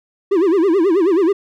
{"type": "tone with vibrato", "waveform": "triangle", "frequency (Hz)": 360, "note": "F#4", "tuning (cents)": -47, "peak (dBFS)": -9, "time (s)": [0.31, 1.33], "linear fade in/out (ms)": 10, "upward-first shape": "sine", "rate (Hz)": 9.3, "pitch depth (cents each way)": 220, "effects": []}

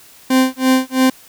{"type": "tone with tremolo", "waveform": "40% pulse", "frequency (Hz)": 260, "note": "C4", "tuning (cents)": -11, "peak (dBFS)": -8, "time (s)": [0.3, 1.1], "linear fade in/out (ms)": 5, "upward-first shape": "sine", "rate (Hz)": 3, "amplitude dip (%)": 100, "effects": ["white hiss -44 dBFS RMS until 1.28 s"]}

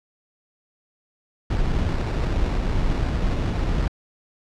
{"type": "noise with sample-and-hold", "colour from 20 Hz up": "brown", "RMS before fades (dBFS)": -22, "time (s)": [1.5, 3.88], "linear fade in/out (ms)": 5, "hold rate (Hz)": 3150, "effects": ["low-pass 5000 Hz 12 dB/octave"]}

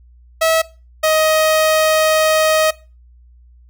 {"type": "tone pair in turn", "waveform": "sawtooth", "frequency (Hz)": [647, 627.9], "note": ["E5", "D#5"], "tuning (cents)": [-32, 16], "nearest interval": "minor second", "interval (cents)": 52, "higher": "first", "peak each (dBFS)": -8, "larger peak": "neither", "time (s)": [[0.41, 0.62], [1.03, 2.71]], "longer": "second", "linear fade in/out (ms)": 10, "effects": ["noise-tail reverb RT60 0.3 s tail -20 dB re dry", "added 60 Hz sine -43 dBFS peak until 3.69 s"]}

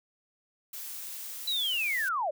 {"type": "noise", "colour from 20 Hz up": "blue", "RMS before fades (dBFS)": -40, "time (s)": [0.73, 2.09], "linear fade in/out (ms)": 5}
{"type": "linear sweep", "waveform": "sine", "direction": "down", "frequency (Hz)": [4026, 545], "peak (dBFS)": -27, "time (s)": [1.47, 2.31], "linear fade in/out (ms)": 10}
{"effects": []}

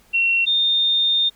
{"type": "tone pair in turn", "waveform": "sine", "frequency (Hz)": [2727, 3640], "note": ["F7", "A#7"], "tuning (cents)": [-42, -42], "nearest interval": "perfect fourth", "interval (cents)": 500, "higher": "second", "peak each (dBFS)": -15, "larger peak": "neither", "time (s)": [[0.13, 0.46], [0.46, 1.3]], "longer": "second", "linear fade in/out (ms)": 20, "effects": ["pink hiss -55 dBFS RMS until 1.35 s"]}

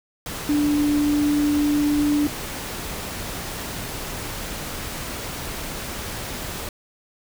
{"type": "tone in noise", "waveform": "sine", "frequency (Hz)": 293.7, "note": "D4", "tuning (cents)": 0, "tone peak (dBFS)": -17, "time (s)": [0.49, 2.27], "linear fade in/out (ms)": 2, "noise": "pink", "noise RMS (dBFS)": -31, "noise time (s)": [0.26, 6.69], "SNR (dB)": 11, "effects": []}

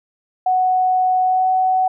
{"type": "tone with pitch glide", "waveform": "sine", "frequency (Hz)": [741, 748.3], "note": ["F#5", "F#5"], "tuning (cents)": [2, 19], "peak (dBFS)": -13, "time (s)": [0.46, 1.88], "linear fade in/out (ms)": 5, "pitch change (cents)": 17, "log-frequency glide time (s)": [1.24, 1.48], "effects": []}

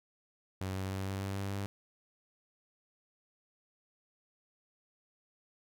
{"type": "tone with pitch steps", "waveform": "sawtooth", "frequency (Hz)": [94.6, 95.37, 96.14, 96.92, 97.71, 98.5, 99.3], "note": ["F#2", "G2", "G2", "G2", "G2", "G2", "G2"], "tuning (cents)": [39, -47, -33, -19, -5, 9, 23], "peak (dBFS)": -31, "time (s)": [0.61, 1.66], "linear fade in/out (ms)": 0, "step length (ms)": 150, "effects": []}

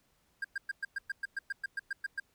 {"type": "tone bursts", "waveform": "triangle", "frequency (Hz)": 1604, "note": "G6", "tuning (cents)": 39, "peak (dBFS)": -30, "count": 14, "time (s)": [0.42, 2.2], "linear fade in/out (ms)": 5, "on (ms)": 25, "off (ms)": 110, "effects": ["pink hiss -72 dBFS RMS until 2.34 s"]}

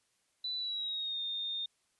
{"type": "tone with pitch glide", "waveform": "sine", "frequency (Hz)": [3981, 3651], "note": ["B7", "A#7"], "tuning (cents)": [13, -37], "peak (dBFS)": -34, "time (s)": [0.44, 1.66], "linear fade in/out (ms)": 5, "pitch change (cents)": -150, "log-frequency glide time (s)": [0.57, 1.21], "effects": ["white hiss -75 dBFS RMS until 1.99 s", "resampled to 24000 Hz"]}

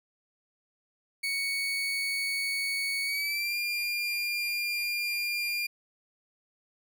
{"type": "tone with pitch glide", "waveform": "30% pulse", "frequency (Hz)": [2227, 2401], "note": ["C#7", "D7"], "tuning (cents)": [7, 38], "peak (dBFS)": -26, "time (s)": [1.23, 5.67], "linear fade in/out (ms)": 10, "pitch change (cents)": 131, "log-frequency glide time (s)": [3.04, 3.57], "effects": []}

